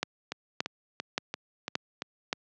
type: two click trains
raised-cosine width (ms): 0.2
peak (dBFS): -10 / -15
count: 5 / 6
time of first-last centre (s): 0.03-2.329 / 0.32-2.021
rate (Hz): 1.74 / 2.94
effects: high-pass 150 Hz 12 dB/octave + low-pass 6000 Hz 12 dB/octave